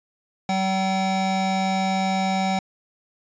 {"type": "tone pair together", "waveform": "square", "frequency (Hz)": [190.6, 763.7], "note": ["G3", "G5"], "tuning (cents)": [-48, -45], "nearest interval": "2 octaves", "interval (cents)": 2403, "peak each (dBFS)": -24, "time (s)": [0.49, 2.59], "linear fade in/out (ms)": 2, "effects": ["resampled to 16000 Hz"]}